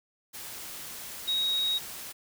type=tone in noise; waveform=sine; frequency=3788 Hz; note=A#7; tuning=27 cents sharp; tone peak=-25 dBFS; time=1.27-1.79 s; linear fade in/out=20 ms; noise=white; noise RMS=-41 dBFS; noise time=0.33-2.13 s; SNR=+13 dB; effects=none